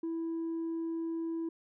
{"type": "tone with tanh clipping", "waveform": "triangle", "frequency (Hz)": 329.5, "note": "E4", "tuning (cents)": -1, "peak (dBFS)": -33, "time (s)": [0.03, 1.49], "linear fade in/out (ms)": 5, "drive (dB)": 6, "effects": []}